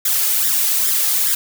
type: noise with flanger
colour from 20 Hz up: blue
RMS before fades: -17 dBFS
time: 0.05-1.35 s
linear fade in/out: 5 ms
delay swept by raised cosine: 0.55 to 2.45 ms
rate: 2.4 Hz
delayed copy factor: +0.7
effects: none